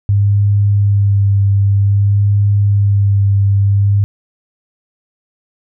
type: tone with vibrato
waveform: sine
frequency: 100.6 Hz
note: G2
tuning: 45 cents sharp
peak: -8 dBFS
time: 0.09-4.04 s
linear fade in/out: 0 ms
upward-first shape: sine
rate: 0.53 Hz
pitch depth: 20 cents each way
effects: none